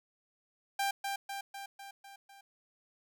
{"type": "tone with echo", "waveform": "sawtooth", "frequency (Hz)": 792, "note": "G5", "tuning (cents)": 18, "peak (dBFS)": -26, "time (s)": [0.79, 0.91], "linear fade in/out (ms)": 5, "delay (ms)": 250, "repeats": 6, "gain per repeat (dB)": -4, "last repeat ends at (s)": 2.41, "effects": []}